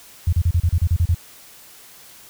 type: tone bursts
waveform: sine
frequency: 85.3 Hz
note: F2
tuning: 40 cents flat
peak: -13 dBFS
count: 10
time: 0.27-1.146 s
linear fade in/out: 5 ms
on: 57 ms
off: 34 ms
effects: white hiss -45 dBFS RMS until 2.29 s